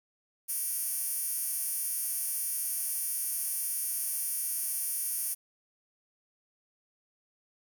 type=tone with high-pass filter; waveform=10% pulse; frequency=383.8 Hz; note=G4; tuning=37 cents flat; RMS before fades=-33 dBFS; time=0.48-5.35 s; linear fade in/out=20 ms; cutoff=11000 Hz; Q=2.5; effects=10-bit